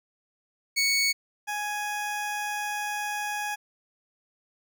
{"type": "tone pair in turn", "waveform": "20% pulse", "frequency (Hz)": [2223, 832.7], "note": ["C#7", "G#5"], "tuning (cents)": [4, 4], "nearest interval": "octave + perfect fourth", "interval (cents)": 1700, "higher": "first", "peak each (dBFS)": [-17, -24], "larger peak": "first", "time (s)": [[0.76, 1.13], [1.47, 3.56]], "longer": "second", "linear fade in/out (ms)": 20, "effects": []}